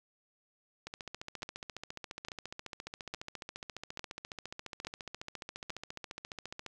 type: two click trains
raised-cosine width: 0.2 ms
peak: -21 / -24 dBFS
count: 6 / 85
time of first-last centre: 1.43-5.704 / 0.87-6.663 s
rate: 1.17 / 14.5 Hz
effects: none